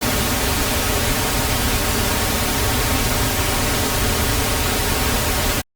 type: noise with comb filter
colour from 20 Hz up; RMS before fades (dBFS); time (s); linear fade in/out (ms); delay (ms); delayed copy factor
pink; -19; 0.01-5.62; 20; 5.9; -0.65
effects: Opus 48 kbps

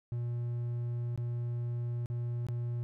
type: tone with dropouts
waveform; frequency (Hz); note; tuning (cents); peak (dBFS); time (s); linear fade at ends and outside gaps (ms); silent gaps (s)
triangle; 119.7; A#2; +46; -30; 0.12-2.83; 0; 1.16-1.176 / 2.059-2.1 / 2.467-2.486
effects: none

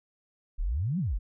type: exponential two-way sweep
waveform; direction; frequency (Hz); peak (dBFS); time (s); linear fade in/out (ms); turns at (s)
sine; up then down; 31.9 to 201 to 36.42; -26; 0.58-1.19; 20; 0.99
effects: none

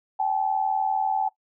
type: tone pair together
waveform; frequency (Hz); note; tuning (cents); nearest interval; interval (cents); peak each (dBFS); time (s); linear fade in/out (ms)
sine; 776 / 856.1; G5 / A5; -18 / -48; major second; 170; -24 / -25; 0.19-1.29; 10
effects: noise-tail reverb RT60 0.1 s tail -18 dB re dry

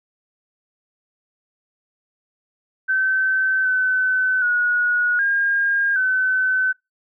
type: tone with pitch steps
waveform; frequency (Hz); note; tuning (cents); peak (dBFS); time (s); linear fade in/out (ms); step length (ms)
sine; 1537 / 1516 / 1454 / 1616 / 1519; G6 / F#6 / F#6 / G#6 / F#6; -35 / +42 / -31 / -48 / +45; -16; 2.88-6.73; 20; 770
effects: noise-tail reverb RT60 0.2 s tail -23 dB re dry

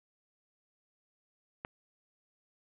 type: click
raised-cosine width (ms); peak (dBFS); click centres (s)
0.5; -23; 1.649
effects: resampled to 8000 Hz + 10-bit

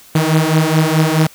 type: beating tone pair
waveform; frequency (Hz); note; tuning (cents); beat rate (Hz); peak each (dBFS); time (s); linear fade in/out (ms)
sawtooth; 155.56 / 160.26; D#3 / E3; 0 / -49; 4.7; -10; 0.15-1.27; 5
effects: white hiss -43 dBFS RMS until 1.34 s

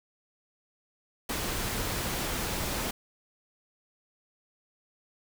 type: noise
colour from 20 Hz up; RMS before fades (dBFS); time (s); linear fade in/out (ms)
pink; -32; 1.29-2.91; 5
effects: none

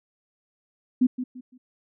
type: tone with echo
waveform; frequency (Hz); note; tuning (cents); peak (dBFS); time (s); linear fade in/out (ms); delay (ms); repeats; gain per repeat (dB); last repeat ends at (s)
sine; 252.3; B3; +37; -15; 1.01-1.07; 10; 170; 3; -11; 1.58
effects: none

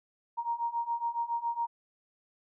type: beating tone pair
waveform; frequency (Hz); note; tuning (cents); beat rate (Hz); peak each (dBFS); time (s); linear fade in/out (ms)
sine; 932.3 / 939.5; A#5 / A#5; 0 / +13; 7.2; -34 / -32; 0.37-1.67; 20
effects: none

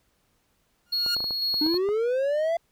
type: tone with exponential growth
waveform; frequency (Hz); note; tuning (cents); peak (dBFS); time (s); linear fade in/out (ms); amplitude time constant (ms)
sawtooth; 1418; F6; +26; -24; 0.86-1.15; 5; 62
type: tone with tremolo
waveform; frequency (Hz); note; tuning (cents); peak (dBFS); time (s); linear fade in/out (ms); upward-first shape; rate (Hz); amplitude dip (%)
triangle; 4320; C#8; -45; -22; 0.92-1.78; 10; square; 2; 30
type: clicks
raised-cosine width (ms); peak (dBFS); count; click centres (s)
1; -24; 9; 1.063 / 1.166 / 1.205 / 1.242 / 1.308 / 1.542 / 1.664 / 1.743 / 1.889
type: linear sweep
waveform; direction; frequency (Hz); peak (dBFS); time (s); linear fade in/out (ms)
triangle; up; 294.5 to 683; -20; 1.61-2.57; 5
effects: pink hiss -69 dBFS RMS until 2.71 s

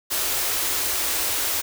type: band-stop noise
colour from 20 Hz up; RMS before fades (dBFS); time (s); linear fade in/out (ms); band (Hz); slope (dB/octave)
white; -24; 0.1-1.62; 20; 110 to 270; 48
effects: none

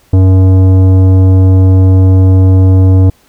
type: tone with tanh clipping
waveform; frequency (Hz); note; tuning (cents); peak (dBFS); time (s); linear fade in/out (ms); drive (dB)
sine; 94; F#2; +28; -4; 0.13-3.1; 5; 13
effects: pink hiss -48 dBFS RMS until 3.28 s

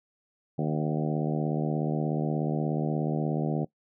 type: harmonic tone with a mistuned harmonic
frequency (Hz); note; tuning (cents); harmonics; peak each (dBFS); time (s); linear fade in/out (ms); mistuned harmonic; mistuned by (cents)
76.7; D#2; -24; 2 / 3 / 4 / 5 / 6 / 7 / 8 / 9 / 10; -28 / -32 / -34 / -36 / -38 / -39 / -40 / -41 / -42; 0.58-3.65; 10; 9; +26
effects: noise-tail reverb RT60 0.1 s tail -20 dB re dry

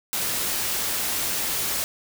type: noise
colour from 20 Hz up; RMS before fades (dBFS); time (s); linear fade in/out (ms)
white; -26; 0.13-1.84; 0
effects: none

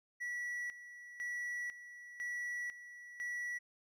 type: tone with tremolo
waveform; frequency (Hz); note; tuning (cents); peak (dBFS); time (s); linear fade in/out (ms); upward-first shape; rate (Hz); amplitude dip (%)
triangle; 1944; B6; -28; -36; 0.2-3.59; 20; square; 1; 75
effects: none

